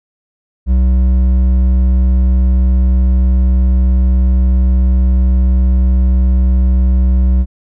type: tone with hard clipping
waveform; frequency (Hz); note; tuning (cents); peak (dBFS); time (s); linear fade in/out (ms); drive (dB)
triangle; 63.1; B1; +38; -9; 0.66-7.46; 50; 10
effects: none